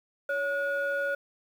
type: tone pair together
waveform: sine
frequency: 561 / 1448.3 Hz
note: C#5 / F#6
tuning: +21 / -37 cents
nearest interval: octave + major third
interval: 1642 cents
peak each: -28 dBFS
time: 0.29-1.15 s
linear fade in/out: 5 ms
effects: tanh soft clip ceiling -22 dBFS + 9-bit